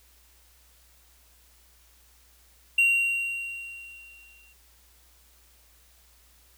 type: tone with exponential decay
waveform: triangle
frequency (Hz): 2755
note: F7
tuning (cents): -24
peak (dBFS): -15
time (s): 2.78-4.53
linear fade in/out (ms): 5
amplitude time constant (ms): 380
effects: added 60 Hz sine -60 dBFS peak until 6.57 s + white hiss -60 dBFS RMS until 6.57 s